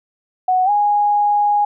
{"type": "tone with pitch glide", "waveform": "sine", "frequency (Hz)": [740, 825.8], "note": ["F#5", "G#5"], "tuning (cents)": [0, -10], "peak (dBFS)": -12, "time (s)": [0.48, 1.65], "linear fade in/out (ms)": 5, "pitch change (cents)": 190, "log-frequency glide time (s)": [0.65, 0.7], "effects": []}